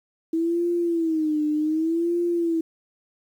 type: tone with vibrato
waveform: sine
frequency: 323.2 Hz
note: E4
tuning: 34 cents flat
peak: -20 dBFS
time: 0.33-2.61 s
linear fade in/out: 5 ms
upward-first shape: sine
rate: 0.66 Hz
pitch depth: 120 cents each way
effects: 9-bit